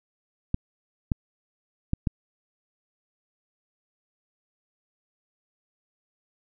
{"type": "clicks", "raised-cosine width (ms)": 5, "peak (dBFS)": -11, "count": 4, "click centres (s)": [0.544, 1.118, 1.934, 2.072], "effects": []}